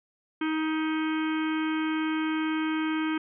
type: harmonic tone with a mistuned harmonic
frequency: 314.1 Hz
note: D#4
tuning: 16 cents sharp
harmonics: 1 / 3 / 4 / 5 / 6 / 7 / 8 / 9 / 10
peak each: -26 / -38 / -38 / -37 / -46 / -40 / -43 / -52 / -43 dBFS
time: 0.41-3.18 s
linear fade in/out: 5 ms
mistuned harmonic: 6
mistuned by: +42 cents
effects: none